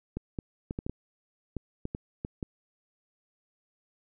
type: clicks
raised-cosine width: 3 ms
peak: -20 dBFS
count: 11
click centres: 0.17 / 0.388 / 0.709 / 0.789 / 0.865 / 0.896 / 1.567 / 1.854 / 1.949 / 2.249 / 2.428 s
effects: none